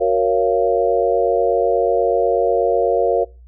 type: chord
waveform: sine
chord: Gb major seventh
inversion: none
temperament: equal with one note detuned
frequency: 370 / 466.2 / 554.4 / 688.4 Hz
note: Gb4 / Bb4 / Db5 / F5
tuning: 0 / 0 / 0 / -25 cents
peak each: -21 / -17 / -19 / -20 dBFS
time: 0-3.25 s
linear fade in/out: 20 ms
effects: noise-tail reverb RT60 0.3 s tail -23 dB re dry + added 60 Hz sine -40 dBFS peak until 3.47 s